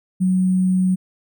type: tone with sample-and-hold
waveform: sine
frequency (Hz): 185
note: F#3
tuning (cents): 0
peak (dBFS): -14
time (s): 0.2-0.96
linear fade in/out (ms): 20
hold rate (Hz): 8820
effects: none